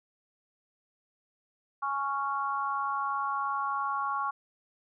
sine chord, Db major, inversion second, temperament just, 831.5 / 1108.7 / 1385.9 Hz, Ab5 / Db6 / F6, +2 / 0 / -14 cents, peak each -35 / -30 / -36 dBFS, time 1.82-4.31 s, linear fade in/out 10 ms, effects none

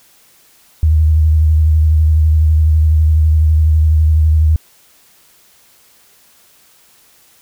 sine tone with vibrato, 78 Hz, D#2, 5 cents sharp, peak -7 dBFS, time 0.83-4.56 s, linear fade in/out 0 ms, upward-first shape sine, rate 12 Hz, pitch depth 38 cents each way, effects white hiss -49 dBFS RMS until 7.41 s

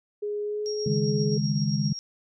sine tone with pitch glide, 415.3 to 422.1 Hz, G#4 to G#4, 0 to +28 cents, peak -27 dBFS, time 0.22-1.38 s, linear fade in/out 10 ms, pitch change +28 cents, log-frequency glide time 0.43-0.65 s
sine tone with tremolo, 5588 Hz, F8, in tune, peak -32 dBFS, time 0.66-1.99 s, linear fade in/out 0 ms, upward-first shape sine, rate 7.7 Hz, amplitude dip 50%
sine chord, C# suspended second, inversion none, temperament equal with one note detuned, 138.59 / 155.56 / 205.6 Hz, C#3 / D#3 / G#3, 0 / 0 / -17 cents, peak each -27 dBFS, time 0.86-1.93 s, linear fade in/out 5 ms
effects none

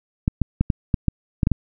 clicks, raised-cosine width 5 ms, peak -5 dBFS, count 9, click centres 0.279 / 0.417 / 0.61 / 0.702 / 0.942 / 1.083 / 1.432 / 1.471 / 1.517 s, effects none

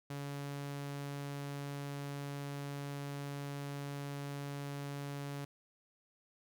sawtooth tone, 141.8 Hz, C#3, 40 cents sharp, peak -36 dBFS, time 0.1-5.45 s, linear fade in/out 5 ms, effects none

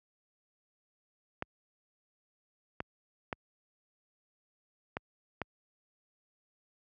clicks, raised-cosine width 0.5 ms, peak -19 dBFS, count 5, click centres 1.424 / 2.804 / 3.328 / 4.969 / 5.417 s, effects high-pass 60 Hz 12 dB/octave

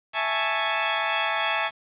15% pulse chord, A major seventh, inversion second, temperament equal, 659.3 / 830.6 / 880 / 1108.7 Hz, E5 / G#5 / A5 / C#6, 0 / 0 / 0 / 0 cents, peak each -22 dBFS, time 0.13-1.71 s, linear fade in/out 50 ms, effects resampled to 8000 Hz + 8-bit

